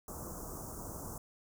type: band-stop noise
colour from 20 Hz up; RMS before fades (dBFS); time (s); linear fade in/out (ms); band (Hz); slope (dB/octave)
pink; -44; 0.08-1.18; 2; 1300 to 6000; 48
effects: none